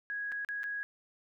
sine tone with dropouts, 1658 Hz, G#6, 3 cents flat, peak -34 dBFS, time 0.1-0.83 s, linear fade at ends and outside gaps 0 ms, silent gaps 0.318-0.322 / 0.448-0.488 / 0.633-0.64 s, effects none

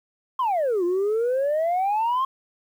sine exponential two-way sweep, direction down then up, 1082 to 342.5 to 1082 Hz, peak -18 dBFS, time 0.39-2.25 s, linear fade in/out 5 ms, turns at 0.84 s, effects tanh soft clip ceiling -18 dBFS + 9-bit

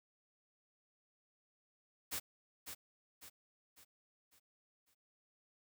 white noise with echo, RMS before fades -40 dBFS, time 2.11-2.2 s, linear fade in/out 20 ms, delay 550 ms, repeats 5, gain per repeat -7 dB, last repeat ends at 4.95 s, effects none

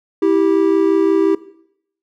triangle tone pair together, 326.3 / 392 Hz, E4 / G4, -18 / 0 cents, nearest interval minor third, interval 318 cents, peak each -12 dBFS, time 0.22-1.35 s, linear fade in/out 5 ms, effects noise-tail reverb RT60 0.7 s tail -17 dB re dry

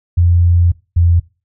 sine tone pair in turn, 86.7 / 85.61 Hz, F2 / F2, -12 / -34 cents, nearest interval unison, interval 22 cents, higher first, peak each -7 dBFS, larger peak neither, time 0.17-0.72 / 0.96-1.2 s, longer first, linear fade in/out 10 ms, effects noise-tail reverb RT60 0.3 s tail -22 dB re dry

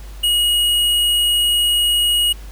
square tone, 2892 Hz, F#7, 40 cents flat, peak -14 dBFS, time 0.23-2.33 s, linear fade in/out 10 ms, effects added 50 Hz sine -31 dBFS peak until 2.51 s + pink hiss -44 dBFS RMS until 2.51 s

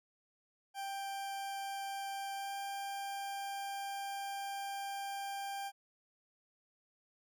40% pulse tone with pitch glide, 788 to 793 Hz, G5 to G5, +9 to +20 cents, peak -38 dBFS, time 0.74-5.72 s, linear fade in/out 50 ms, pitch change +11 cents, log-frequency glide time 2.35-2.54 s, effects none

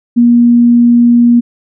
sine tone, 238.4 Hz, A#3, 39 cents sharp, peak -3 dBFS, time 0.16-1.41 s, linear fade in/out 20 ms, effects none

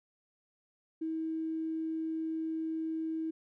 triangle tone with tanh clipping, 320.9 Hz, E4, 46 cents flat, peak -32 dBFS, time 1.01-3.31 s, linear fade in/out 10 ms, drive 3 dB, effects none

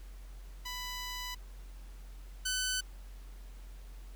10% pulse tone pair in turn, 994 / 1507.9 Hz, B5 / F#6, +11 / +32 cents, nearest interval perfect fifth, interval 721 cents, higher second, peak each -30 / -23 dBFS, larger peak second, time 0.65-1.35 / 2.45-2.81 s, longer first, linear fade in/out 10 ms, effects added 45 Hz sine -45 dBFS peak until 4.15 s + pink hiss -61 dBFS RMS until 4.15 s

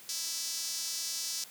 sawtooth tone with high-pass filter, 330 Hz, E4, 2 cents sharp, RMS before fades -36 dBFS, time 0.09-1.44 s, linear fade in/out 2 ms, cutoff 5400 Hz, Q 2.5, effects white hiss -52 dBFS RMS until 1.5 s + high-pass 100 Hz 12 dB/octave

